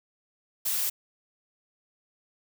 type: noise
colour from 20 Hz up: blue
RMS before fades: -28 dBFS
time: 0.65-0.9 s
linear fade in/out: 10 ms
effects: none